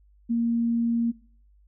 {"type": "tone", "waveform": "sine", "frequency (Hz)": 233.1, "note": "A#3", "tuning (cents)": 0, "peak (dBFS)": -21, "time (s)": [0.29, 1.12], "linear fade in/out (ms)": 20, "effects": ["noise-tail reverb RT60 0.5 s tail -22 dB re dry", "added 50 Hz sine -55 dBFS peak until 1.67 s"]}